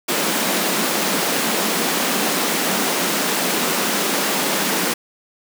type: high-pass noise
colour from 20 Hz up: pink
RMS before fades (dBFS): -20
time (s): 0.08-4.94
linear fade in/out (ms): 10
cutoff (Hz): 180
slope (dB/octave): 48
effects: none